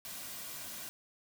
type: noise with comb filter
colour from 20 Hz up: white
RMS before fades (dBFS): -44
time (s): 0.05-0.89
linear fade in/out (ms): 0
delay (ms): 2.3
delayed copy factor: -0.5
effects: none